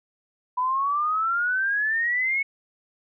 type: exponential sweep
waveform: sine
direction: up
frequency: 987.8 to 2217 Hz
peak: -21 dBFS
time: 0.57-2.43 s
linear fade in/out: 10 ms
effects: none